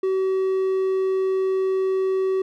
triangle tone, 380 Hz, F#4, 46 cents sharp, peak -17 dBFS, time 0.03-2.42 s, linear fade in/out 5 ms, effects none

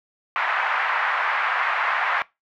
white band-pass noise, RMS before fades -23 dBFS, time 0.36-2.22 s, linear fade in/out 0 ms, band 820 to 1900 Hz, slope 24 dB/octave, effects noise-tail reverb RT60 0.2 s tail -20 dB re dry

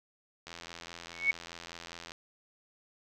click train, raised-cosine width 0.2 ms, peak -26 dBFS, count 141, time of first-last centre 0.47-2.119 s, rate 84.9 Hz
sine tone with exponential growth, 2217 Hz, C#7, in tune, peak -19 dBFS, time 1.12-1.31 s, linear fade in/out 5 ms, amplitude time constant 40 ms
effects none

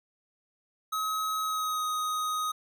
square tone with pitch glide, 1276 to 1251.9 Hz, D#6 to D#6, +43 to +10 cents, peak -29 dBFS, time 0.92-2.52 s, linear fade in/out 10 ms, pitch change -33 cents, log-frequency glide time 1.43-1.86 s, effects none

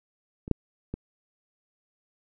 clicks, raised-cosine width 3 ms, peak -24 / -9 / -19 dBFS, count 3, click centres 0.479 / 0.513 / 0.94 s, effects none

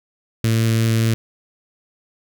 sawtooth tone with notch filter, 113.1 Hz, A2, 48 cents sharp, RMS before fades -17 dBFS, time 0.44-1.14 s, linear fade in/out 0 ms, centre 840 Hz, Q 0.54, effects none

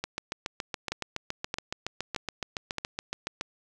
two click trains, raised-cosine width 0.2 ms, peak -13 / -14 dBFS, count 4 / 25, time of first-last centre 0.92-2.783 / 0.04-3.411 s, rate 1.61 / 7.12 Hz, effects none

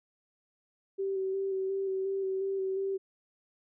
sine tone with vibrato, 385.5 Hz, G4, 29 cents flat, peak -29 dBFS, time 0.98-2.98 s, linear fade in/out 20 ms, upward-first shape square, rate 2.8 Hz, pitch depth 18 cents each way, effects none

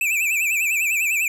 square tone with vibrato, 2489 Hz, D#7, in tune, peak -19 dBFS, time 0.01-1.28 s, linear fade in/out 2 ms, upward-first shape sine, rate 10 Hz, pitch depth 130 cents each way, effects none

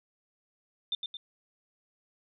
sine tone with echo, 3579 Hz, A7, 29 cents sharp, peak -28 dBFS, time 0.92-0.95 s, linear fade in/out 2 ms, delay 110 ms, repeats 2, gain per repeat -5 dB, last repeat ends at 1.17 s, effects none

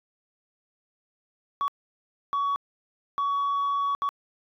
sine tone bursts at uneven times, 1126 Hz, C#6, 27 cents sharp, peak -21 dBFS, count 4, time 1.61-1.68 / 2.33-2.56 / 3.18-3.95 / 4.02-4.09 s, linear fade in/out 0 ms, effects tanh soft clip ceiling -22 dBFS

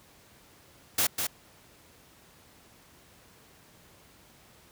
white noise with echo, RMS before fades -25 dBFS, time 0.98-1.07 s, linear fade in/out 5 ms, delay 200 ms, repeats 1, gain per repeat -5 dB, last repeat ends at 1.27 s, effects pink hiss -57 dBFS RMS until 4.71 s + high-pass 60 Hz 12 dB/octave

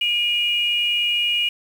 sine tone pair together, 2419 / 2870 Hz, D#7 / F7, -49 / +47 cents, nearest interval minor third, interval 296 cents, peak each -23 / -18 dBFS, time 0.01-1.49 s, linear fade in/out 5 ms, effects tanh soft clip ceiling -11 dBFS + 7-bit

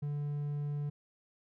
triangle tone, 145.8 Hz, D3, 12 cents flat, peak -31 dBFS, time 0.02-0.9 s, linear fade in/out 10 ms, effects none

